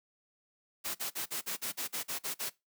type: noise bursts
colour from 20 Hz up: white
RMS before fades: -36 dBFS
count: 11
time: 0.84-2.5 s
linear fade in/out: 20 ms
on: 110 ms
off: 45 ms
effects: noise-tail reverb RT60 0.2 s tail -20 dB re dry + high-pass 150 Hz 12 dB/octave